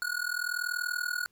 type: tone with amplitude modulation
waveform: square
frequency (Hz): 1456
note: F#6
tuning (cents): -28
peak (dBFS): -27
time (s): 0.02-1.26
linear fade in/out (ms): 0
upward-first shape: sine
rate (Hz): 40.5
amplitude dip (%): 90
effects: pink hiss -71 dBFS RMS until 1.31 s